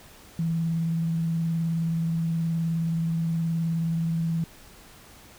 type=tone with vibrato; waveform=sine; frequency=164.81 Hz; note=E3; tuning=in tune; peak=-23 dBFS; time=0.39-4.44 s; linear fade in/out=2 ms; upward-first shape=triangle; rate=19 Hz; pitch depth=29 cents each way; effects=pink hiss -50 dBFS RMS until 5.38 s